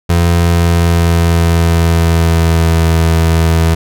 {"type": "tone with pitch glide", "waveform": "30% pulse", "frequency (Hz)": [85.4, 82.11], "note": ["F2", "E2"], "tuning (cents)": [-38, -6], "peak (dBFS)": -5, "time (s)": [0.09, 3.75], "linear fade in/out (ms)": 10, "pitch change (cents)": -68, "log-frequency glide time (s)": [0.33, 2.91], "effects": []}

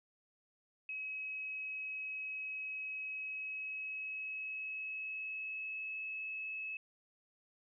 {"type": "tone with pitch glide", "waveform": "sine", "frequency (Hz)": [2555, 2588], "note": ["D#7", "E7"], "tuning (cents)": [45, -32], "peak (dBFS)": -39, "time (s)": [0.89, 6.77], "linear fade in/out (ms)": 2, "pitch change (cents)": 23, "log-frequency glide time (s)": [3.1, 5.92], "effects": []}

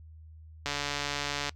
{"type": "click train", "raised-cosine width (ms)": 0.2, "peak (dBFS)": -14, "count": 121, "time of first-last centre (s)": [0.66, 1.493], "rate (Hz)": 144, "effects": ["noise-tail reverb RT60 0.1 s tail -22 dB re dry", "added 79 Hz sine -47 dBFS peak until 1.55 s"]}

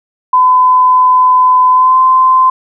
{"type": "tone with pitch glide", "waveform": "sine", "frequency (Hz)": [1012, 1033.3], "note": ["B5", "C6"], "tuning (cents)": [42, -22], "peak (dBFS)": -4, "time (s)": [0.33, 2.5], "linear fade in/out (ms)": 5, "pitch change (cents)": 36, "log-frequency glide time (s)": [1.71, 1.98], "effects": []}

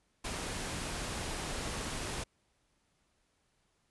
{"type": "noise", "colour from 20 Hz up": "pink", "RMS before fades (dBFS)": -38, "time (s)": [0.24, 2.24], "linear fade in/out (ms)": 10, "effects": ["pink hiss -75 dBFS RMS until 3.9 s", "resampled to 24000 Hz"]}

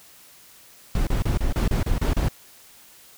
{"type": "noise bursts", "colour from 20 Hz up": "brown", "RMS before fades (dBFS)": -21, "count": 9, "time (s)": [0.95, 2.286], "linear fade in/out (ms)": 2, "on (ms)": 120, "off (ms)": 32, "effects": ["white hiss -50 dBFS RMS until 3.17 s"]}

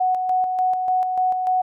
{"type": "tone with tremolo", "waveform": "sine", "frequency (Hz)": 740, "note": "F#5", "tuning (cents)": 0, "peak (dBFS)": -16, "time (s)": [0, 1.62], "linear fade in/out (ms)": 10, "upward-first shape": "square", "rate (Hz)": 3.4, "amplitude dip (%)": 40, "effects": []}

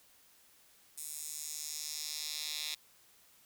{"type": "tone with high-pass filter sweep", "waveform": "10% pulse", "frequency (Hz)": 152, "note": "D#3", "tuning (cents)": -40, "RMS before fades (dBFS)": -41, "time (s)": [0.97, 2.75], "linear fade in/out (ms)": 10, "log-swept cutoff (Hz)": [8900, 3600], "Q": 1.9, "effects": ["white hiss -64 dBFS RMS until 3.45 s"]}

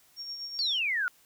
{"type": "tone with tremolo", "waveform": "sine", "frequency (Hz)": 5540, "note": "F8", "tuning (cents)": -15, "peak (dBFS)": -34, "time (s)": [0.16, 0.8], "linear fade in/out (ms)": 50, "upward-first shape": "sine", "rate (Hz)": 8.1, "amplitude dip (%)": 45}
{"type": "exponential sweep", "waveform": "sine", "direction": "down", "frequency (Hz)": [4699, 1396.9], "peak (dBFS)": -26, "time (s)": [0.59, 1.08], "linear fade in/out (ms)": 0}
{"effects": ["white hiss -62 dBFS RMS until 1.25 s"]}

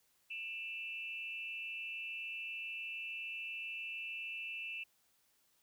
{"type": "tone with amplitude modulation", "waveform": "sine", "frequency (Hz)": 2663, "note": "E7", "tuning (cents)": 17, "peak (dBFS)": -37, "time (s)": [0.3, 4.84], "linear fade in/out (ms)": 10, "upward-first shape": "sine", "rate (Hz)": 247, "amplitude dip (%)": 75, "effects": ["white hiss -74 dBFS RMS until 5.62 s"]}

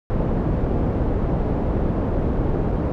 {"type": "low-pass noise", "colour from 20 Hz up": "pink", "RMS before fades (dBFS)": -21, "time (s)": [0.1, 2.92], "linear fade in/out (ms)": 0, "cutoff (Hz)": 550, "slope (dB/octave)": 12, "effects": []}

